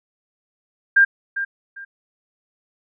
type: tone with echo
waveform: sine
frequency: 1597 Hz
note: G6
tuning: 32 cents sharp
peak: -9 dBFS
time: 0.96-1.05 s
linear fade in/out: 10 ms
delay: 400 ms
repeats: 2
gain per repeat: -12 dB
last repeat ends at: 1.85 s
effects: none